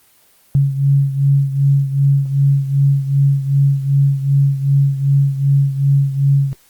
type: beating tone pair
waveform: sine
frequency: 138.4 / 141 Hz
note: C#3 / C#3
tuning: -2 / +30 cents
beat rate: 2.6 Hz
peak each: -12 / -17 dBFS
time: 0.55-6.53 s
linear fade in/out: 0 ms
effects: white hiss -52 dBFS RMS until 6.69 s + Opus 24 kbps